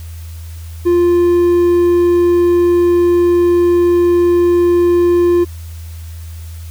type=tone; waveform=triangle; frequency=349.2 Hz; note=F4; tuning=in tune; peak=-6 dBFS; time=0.85-5.45 s; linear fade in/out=20 ms; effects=added 82 Hz sine -26 dBFS peak until 6.7 s + white hiss -42 dBFS RMS until 6.7 s